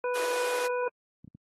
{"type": "harmonic tone", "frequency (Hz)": 493.9, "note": "B4", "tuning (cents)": 0, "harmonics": [1, 2, 3, 5], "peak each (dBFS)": [-28, -34, -38, -42], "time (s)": [0.04, 0.88], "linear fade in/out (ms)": 2}
{"type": "high-pass noise", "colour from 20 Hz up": "pink", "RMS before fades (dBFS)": -37, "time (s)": [0.15, 0.67], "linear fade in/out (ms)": 5, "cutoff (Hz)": 320, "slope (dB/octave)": 96}
{"type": "clicks", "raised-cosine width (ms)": 5, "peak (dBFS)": -31, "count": 3, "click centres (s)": [1.245, 1.277, 1.349]}
{"effects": ["high-pass 150 Hz 12 dB/octave", "AAC 32 kbps"]}